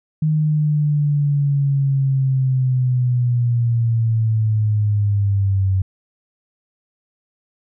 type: linear sweep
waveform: sine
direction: down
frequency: 155.56 to 94.3 Hz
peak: -14 dBFS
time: 0.22-5.82 s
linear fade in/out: 5 ms
effects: none